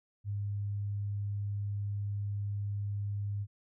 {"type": "tone", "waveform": "sine", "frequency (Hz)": 101.7, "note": "G#2", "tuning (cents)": -36, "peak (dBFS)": -32, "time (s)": [0.24, 3.47], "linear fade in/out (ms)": 50, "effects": []}